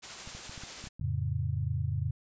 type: noise with tremolo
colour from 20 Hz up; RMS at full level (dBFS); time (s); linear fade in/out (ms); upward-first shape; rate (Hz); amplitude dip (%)
white; -41; 0.02-0.89; 20; sine; 12; 25
type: clicks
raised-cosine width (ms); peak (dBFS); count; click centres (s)
5; -33; 8; 0.275 / 0.35 / 0.495 / 0.578 / 0.636 / 0.841 / 0.872 / 0.996
type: chord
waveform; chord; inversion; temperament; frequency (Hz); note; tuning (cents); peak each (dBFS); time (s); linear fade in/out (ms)
sine; F augmented; none; equal; 87.31 / 110 / 138.59; F2 / A2 / C#3; 0 / 0 / 0; -33; 1.01-2.11; 5
effects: resampled to 16000 Hz